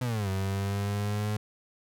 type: exponential two-way sweep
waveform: 35% pulse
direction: down then up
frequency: 129 to 95.3 to 106.4 Hz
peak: -26 dBFS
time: 0.01-1.37 s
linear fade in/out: 5 ms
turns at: 0.29 s
effects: none